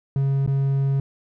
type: tone with dropouts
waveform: triangle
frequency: 137.2 Hz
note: C#3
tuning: 17 cents flat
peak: -16 dBFS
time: 0.16-1 s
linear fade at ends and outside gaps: 2 ms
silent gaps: 0.463-0.475 s
effects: none